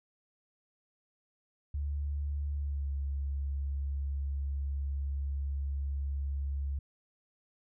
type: tone with pitch glide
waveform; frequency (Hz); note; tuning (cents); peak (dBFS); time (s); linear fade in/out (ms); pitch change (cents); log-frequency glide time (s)
sine; 72 to 69.63; D2 to C#2; -34 to +8; -31; 1.74-6.79; 5; -58; 2.56-2.91
effects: none